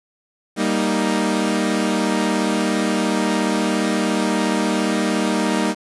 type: chord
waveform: sawtooth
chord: Eb major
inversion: first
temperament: equal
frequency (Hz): 196 / 233.1 / 311.1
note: G3 / Bb3 / Eb4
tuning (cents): 0 / 0 / 0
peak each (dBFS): -18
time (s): 0.56-5.75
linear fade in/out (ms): 50
effects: resampled to 24000 Hz + 7-bit